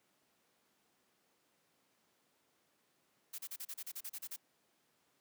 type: noise bursts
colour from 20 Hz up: blue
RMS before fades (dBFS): -44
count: 12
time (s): 3.33-4.364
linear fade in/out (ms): 10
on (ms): 55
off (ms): 34
effects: pink hiss -75 dBFS RMS until 5.2 s + high-pass 200 Hz 12 dB/octave